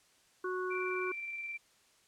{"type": "harmonic tone", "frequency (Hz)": 368.2, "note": "F#4", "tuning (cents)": -8, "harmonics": [1, 3, 4], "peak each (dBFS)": [-35, -40, -41], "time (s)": [0.44, 1.12], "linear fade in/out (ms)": 5}
{"type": "tone with tremolo", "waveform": "sine", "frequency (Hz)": 2349, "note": "D7", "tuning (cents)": 0, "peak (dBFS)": -37, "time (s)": [0.7, 1.58], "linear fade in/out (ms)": 20, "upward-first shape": "square", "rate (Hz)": 19, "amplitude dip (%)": 25}
{"effects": ["white hiss -67 dBFS RMS until 2.07 s", "low-pass 9000 Hz 12 dB/octave"]}